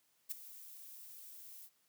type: noise with ADSR envelope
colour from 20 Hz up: violet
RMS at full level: -37 dBFS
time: 0.29-1.7 s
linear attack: 24 ms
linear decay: 13 ms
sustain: -16 dB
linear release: 57 ms
effects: white hiss -75 dBFS RMS until 1.88 s + high-pass 100 Hz 12 dB/octave